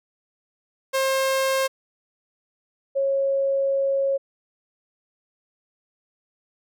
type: tone pair in turn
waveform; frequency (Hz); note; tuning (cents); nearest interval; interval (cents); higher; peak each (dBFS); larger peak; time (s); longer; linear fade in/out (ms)
sawtooth / sine; 533 / 547.4; C5 / C#5; +32 / -22; unison; 46; second; -16 / -19; first; 0.93-1.68 / 2.95-4.18; second; 20
effects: none